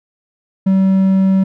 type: tone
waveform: triangle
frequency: 191.4 Hz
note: G3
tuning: 41 cents flat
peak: -7 dBFS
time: 0.66-1.44 s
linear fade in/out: 10 ms
effects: none